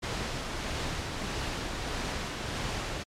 pink noise with tremolo, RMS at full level -32 dBFS, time 0.02-3.04 s, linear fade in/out 20 ms, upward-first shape triangle, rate 1.6 Hz, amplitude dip 30%, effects low-pass 6000 Hz 12 dB/octave + MP3 96 kbps

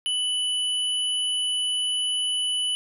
sine tone pair together, 2980 / 10461 Hz, F#7 / E9, +12 / -14 cents, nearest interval octave + minor seventh, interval 2174 cents, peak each -23 / -32 dBFS, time 0.06-2.75 s, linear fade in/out 0 ms, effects none

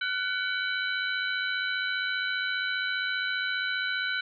sine tone cluster, 1406 / 1501 / 2269 / 3028 / 3961 Hz, F6 / F#6 / C#7 / F#7 / B7, +11 / +24 / +40 / +39 / +4 cents, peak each -38 / -29 / -37 / -37 / -36 dBFS, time 0.01-4.21 s, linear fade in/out 5 ms, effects none

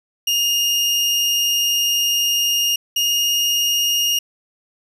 30% pulse tone pair in turn, 2836 / 2847 Hz, F7 / F7, +26 / +33 cents, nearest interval unison, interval 7 cents, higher second, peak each -13 dBFS, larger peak neither, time 0.27-2.76 / 2.96-4.19 s, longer first, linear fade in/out 5 ms, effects resampled to 32000 Hz + 8-bit

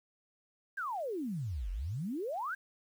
sine exponential two-way sweep, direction down then up, 1661.2 to 42.59 to 1661.2 Hz, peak -34 dBFS, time 0.77-2.55 s, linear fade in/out 10 ms, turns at 1.71 s, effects 10-bit

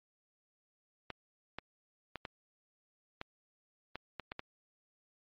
clicks, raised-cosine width 0.3 ms, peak -23 dBFS, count 9, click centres 1.103 / 1.586 / 2.157 / 2.252 / 3.214 / 3.956 / 4.197 / 4.319 / 4.394 s, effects low-pass 4000 Hz 12 dB/octave + MP3 32 kbps

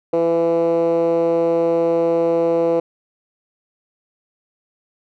10% pulse tone with band-pass filter, 167.3 Hz, E3, 26 cents sharp, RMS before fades -17 dBFS, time 0.13-2.8 s, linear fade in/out 5 ms, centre 450 Hz, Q 4.4, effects none

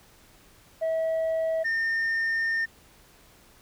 sine tone pair in turn, 647 / 1816.3 Hz, E5 / A#6, -32 / -45 cents, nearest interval octave + tritone, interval 1787 cents, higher second, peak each -21 dBFS, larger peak neither, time 0.81-1.64 / 1.64-2.66 s, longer second, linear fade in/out 20 ms, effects tanh soft clip ceiling -23 dBFS + pink hiss -56 dBFS RMS until 3.61 s

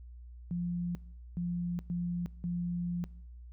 sine tone bursts at uneven times, 174.61 Hz, F3, in tune, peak -31 dBFS, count 4, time 0.51-0.95 / 1.37-1.79 / 1.9-2.26 / 2.44-3.04 s, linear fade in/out 0 ms, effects noise-tail reverb RT60 0.8 s tail -22 dB re dry + added 60 Hz sine -46 dBFS peak until 3.52 s

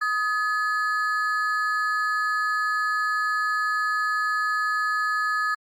triangle ring-modulated tone, 1483 Hz, F#6, 4 cents sharp, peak -17 dBFS, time 0.01-5.55 s, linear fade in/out 10 ms, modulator 227 Hz, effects Opus 48 kbps

